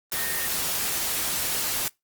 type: tone in noise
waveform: sine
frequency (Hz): 1842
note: A#6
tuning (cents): -21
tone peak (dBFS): -33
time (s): 0.15-0.47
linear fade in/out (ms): 0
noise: white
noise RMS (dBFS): -27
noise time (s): 0.12-1.88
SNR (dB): -9
effects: noise-tail reverb RT60 0.2 s tail -25 dB re dry + Opus 24 kbps